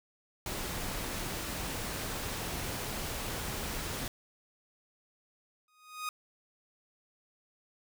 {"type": "noise", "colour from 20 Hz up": "pink", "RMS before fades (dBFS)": -37, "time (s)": [0.46, 4.08], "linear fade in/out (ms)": 2}
{"type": "tone with exponential growth", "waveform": "sawtooth", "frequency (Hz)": 1244.5, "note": "D#6", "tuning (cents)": 0, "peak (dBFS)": -28, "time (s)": [5.68, 6.09], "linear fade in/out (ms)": 2, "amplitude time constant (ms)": 89}
{"effects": []}